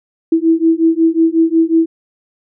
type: beating tone pair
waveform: sine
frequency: 324.4 / 329.9 Hz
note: E4 / E4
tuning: -28 / +1 cents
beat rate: 5.5 Hz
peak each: -12 dBFS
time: 0.32-1.86 s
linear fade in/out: 5 ms
effects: none